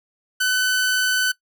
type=tone; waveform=sawtooth; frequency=1507 Hz; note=F#6; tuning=31 cents sharp; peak=-14 dBFS; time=0.4-1.32 s; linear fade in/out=10 ms; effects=noise-tail reverb RT60 0.1 s tail -20 dB re dry